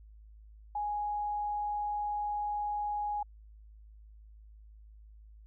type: tone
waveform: sine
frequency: 830.6 Hz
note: G#5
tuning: in tune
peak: -31 dBFS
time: 0.75-3.23 s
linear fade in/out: 5 ms
effects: added 53 Hz sine -51 dBFS peak until 5.46 s